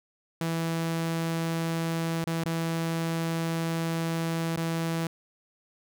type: tone with dropouts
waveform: sawtooth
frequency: 164.81 Hz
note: E3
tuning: in tune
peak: -23 dBFS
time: 0.41-5.07 s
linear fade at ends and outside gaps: 2 ms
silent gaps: 2.241-2.27 / 2.438-2.458 / 4.563-4.574 s
effects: none